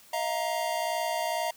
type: chord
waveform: square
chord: Eb suspended second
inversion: none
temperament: equal with one note detuned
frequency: 636.4 / 698.5 / 932.3 Hz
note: Eb5 / F5 / Bb5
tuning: +39 / 0 / 0 cents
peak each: -33 dBFS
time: 0.13-1.51 s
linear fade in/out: 5 ms
effects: white hiss -55 dBFS RMS until 1.56 s + high-pass 60 Hz 12 dB/octave